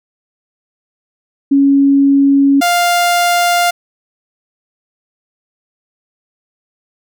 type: tone pair in turn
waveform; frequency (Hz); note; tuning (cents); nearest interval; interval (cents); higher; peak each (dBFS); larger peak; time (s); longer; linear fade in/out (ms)
sine / sawtooth; 277.7 / 699.8; C#4 / F5; +3 / +3; octave + major third; 1600; second; -6; neither; 1.51-2.61 / 2.61-3.71; neither; 10
effects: none